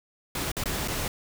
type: noise with dropouts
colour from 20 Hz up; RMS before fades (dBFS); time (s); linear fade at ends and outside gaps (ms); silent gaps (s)
pink; -30; 0.35-1.08; 2; 0.517-0.567 / 0.638-0.657 / 0.877-0.882
effects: none